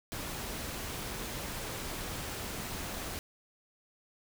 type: noise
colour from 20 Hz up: pink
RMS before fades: -39 dBFS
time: 0.12-3.19 s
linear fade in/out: 0 ms
effects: none